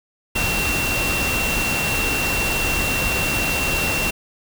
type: tone in noise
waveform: sine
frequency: 2726 Hz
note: F7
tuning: 43 cents flat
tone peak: -22 dBFS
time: 0.35-4.11 s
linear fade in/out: 10 ms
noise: pink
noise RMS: -23 dBFS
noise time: 0.35-4.11 s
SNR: -2 dB
effects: none